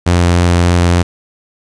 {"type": "tone with vibrato", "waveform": "sawtooth", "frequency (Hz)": 87.31, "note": "F2", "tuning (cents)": 0, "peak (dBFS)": -4, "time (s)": [0.06, 1.03], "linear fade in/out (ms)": 10, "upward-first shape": "sine", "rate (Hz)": 3.4, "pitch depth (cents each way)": 8, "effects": ["resampled to 22050 Hz", "7-bit"]}